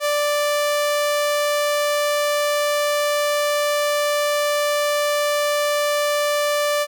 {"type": "tone", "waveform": "sawtooth", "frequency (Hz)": 587.3, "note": "D5", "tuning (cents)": 0, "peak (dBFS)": -14, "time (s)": [0, 6.87], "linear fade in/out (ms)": 50, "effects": []}